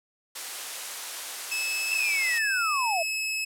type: high-pass noise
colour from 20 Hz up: white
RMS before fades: -35 dBFS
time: 0.35-2.39 s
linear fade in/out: 10 ms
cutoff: 550 Hz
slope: 12 dB/octave
type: tone with pitch glide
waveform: sawtooth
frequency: 2602 to 2586 Hz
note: E7 to E7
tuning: -23 to -34 cents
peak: -24 dBFS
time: 1.51-3.45 s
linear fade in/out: 10 ms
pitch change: -11 cents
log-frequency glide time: 2.64-2.79 s
type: linear sweep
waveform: sine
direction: down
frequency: 2700 to 623 Hz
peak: -25 dBFS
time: 1.91-3.03 s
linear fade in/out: 10 ms
effects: low-pass 12000 Hz 12 dB/octave

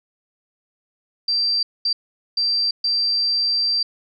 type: tone bursts at uneven times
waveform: sine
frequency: 4699 Hz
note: D8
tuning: in tune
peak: -17 dBFS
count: 4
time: 1.28-1.63 / 1.85-1.93 / 2.37-2.71 / 2.84-3.83 s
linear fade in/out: 5 ms
effects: none

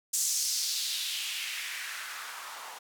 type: noise with band-pass filter sweep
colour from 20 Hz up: blue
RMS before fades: -34 dBFS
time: 0.13-2.79 s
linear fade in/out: 10 ms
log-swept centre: 7200 to 840 Hz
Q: 2.2
effects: none

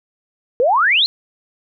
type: exponential sweep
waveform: sine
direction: up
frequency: 460 to 4312 Hz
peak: -11 dBFS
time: 0.6-1.06 s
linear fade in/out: 0 ms
effects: none

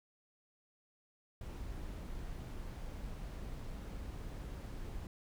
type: noise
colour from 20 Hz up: brown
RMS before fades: -44 dBFS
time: 1.41-5.07 s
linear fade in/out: 2 ms
effects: none

